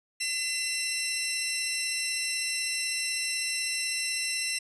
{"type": "tone pair together", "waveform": "15% pulse", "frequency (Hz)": [2022, 2708], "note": ["B6", "E7"], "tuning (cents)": [40, 46], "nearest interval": "perfect fourth", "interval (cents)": 506, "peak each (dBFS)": [-28, -22], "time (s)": [0.2, 4.59], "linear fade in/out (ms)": 10, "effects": ["resampled to 24000 Hz"]}